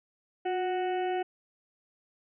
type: harmonic tone with a mistuned harmonic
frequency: 370 Hz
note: F#4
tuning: in tune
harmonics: 1 / 2 / 4 / 5 / 6 / 7 / 8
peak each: -30 / -31 / -44 / -46 / -48 / -49 / -48 dBFS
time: 0.45-1.23 s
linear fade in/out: 10 ms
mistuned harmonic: 1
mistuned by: -39 cents
effects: none